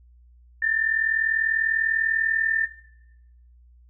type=tone pair together; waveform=sine; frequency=1760 / 1800.1 Hz; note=A6 / A6; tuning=0 / +39 cents; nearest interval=unison; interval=39 cents; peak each=-25 / -22 dBFS; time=0.62-2.66 s; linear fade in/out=5 ms; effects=noise-tail reverb RT60 0.9 s tail -17 dB re dry + added 60 Hz sine -50 dBFS peak until 3.89 s